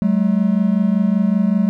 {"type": "tone pair together", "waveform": "triangle", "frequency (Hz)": [189.05, 214.3], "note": ["F#3", "A3"], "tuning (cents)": [38, -45], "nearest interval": "major second", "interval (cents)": 217, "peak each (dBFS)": -14, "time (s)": [0.02, 1.69], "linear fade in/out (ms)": 0, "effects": []}